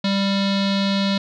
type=tone with low-pass filter; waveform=square; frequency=197 Hz; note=G3; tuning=9 cents sharp; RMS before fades=-20 dBFS; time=0.04-1.18 s; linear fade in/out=5 ms; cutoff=4000 Hz; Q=5.8; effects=none